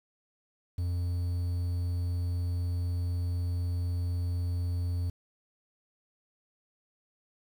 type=tone with quantisation; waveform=triangle; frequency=88 Hz; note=F2; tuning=14 cents sharp; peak=-26 dBFS; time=0.78-5.1 s; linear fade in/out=5 ms; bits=9; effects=none